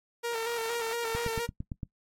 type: tone with vibrato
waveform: sawtooth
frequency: 461.6 Hz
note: A#4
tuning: 17 cents flat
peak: -26 dBFS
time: 0.23-1.47 s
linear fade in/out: 20 ms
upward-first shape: square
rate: 4.3 Hz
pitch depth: 35 cents each way
type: click train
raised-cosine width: 5 ms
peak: -23 dBFS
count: 7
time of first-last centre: 1.15-1.832 s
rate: 8.8 Hz
effects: noise-tail reverb RT60 0.1 s tail -19 dB re dry + AAC 48 kbps